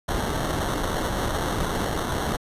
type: noise with sample-and-hold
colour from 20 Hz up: pink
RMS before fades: -26 dBFS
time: 0.08-2.37 s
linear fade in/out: 10 ms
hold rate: 2450 Hz
effects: resampled to 32000 Hz